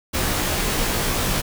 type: noise with comb filter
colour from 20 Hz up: pink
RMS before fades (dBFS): -22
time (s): 0.13-1.42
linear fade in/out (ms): 20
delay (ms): 18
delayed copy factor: -0.8
effects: none